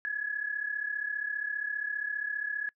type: tone pair together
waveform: sine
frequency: 1666 / 1701 Hz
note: G#6 / G#6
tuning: +5 / +41 cents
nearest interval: unison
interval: 36 cents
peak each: -35 / -32 dBFS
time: 0.05-2.69 s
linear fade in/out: 0 ms
effects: noise-tail reverb RT60 0.1 s tail -25 dB re dry